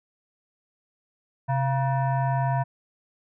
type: tone with frequency modulation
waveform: sine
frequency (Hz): 132.3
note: C3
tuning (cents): +20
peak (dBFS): -21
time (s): 1.48-2.64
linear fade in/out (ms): 20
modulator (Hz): 822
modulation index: 0.92
effects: none